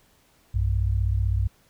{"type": "tone pair together", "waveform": "sine", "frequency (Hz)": [61, 96.83], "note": ["B1", "G2"], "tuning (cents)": [-21, -21], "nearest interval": "minor sixth", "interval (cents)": 800, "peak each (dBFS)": -23, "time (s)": [0.54, 1.48], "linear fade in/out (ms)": 10, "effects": ["pink hiss -61 dBFS RMS until 1.69 s"]}